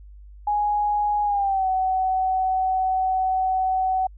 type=tone with pitch glide; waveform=sine; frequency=830.6 to 752.9 Hz; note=G#5 to F#5; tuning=0 to +30 cents; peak=-19 dBFS; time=0.47-4.07 s; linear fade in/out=5 ms; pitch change=-170 cents; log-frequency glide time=1.24-1.67 s; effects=added 50 Hz sine -41 dBFS peak until 4.17 s